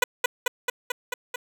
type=tone with echo; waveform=10% pulse; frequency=493.9 Hz; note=B4; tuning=in tune; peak=-8 dBFS; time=0.02-0.04 s; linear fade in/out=5 ms; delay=220 ms; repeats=6; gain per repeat=-2 dB; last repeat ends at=1.36 s; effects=none